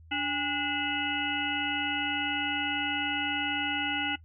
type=harmonic tone with a mistuned harmonic; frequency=291.3 Hz; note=D4; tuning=14 cents flat; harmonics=1 / 3 / 5 / 7 / 9 / 10; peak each=-35 / -35 / -35 / -35 / -35 / -35 dBFS; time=0.11-4.16 s; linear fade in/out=10 ms; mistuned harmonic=3; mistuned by=-120 cents; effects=noise-tail reverb RT60 0.1 s tail -19 dB re dry + added 81 Hz sine -50 dBFS peak until 4.24 s